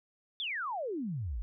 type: exponential sweep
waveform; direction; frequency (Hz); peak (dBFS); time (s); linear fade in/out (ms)
sine; down; 3612 to 46.25; -33; 0.4-1.42; 0
effects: none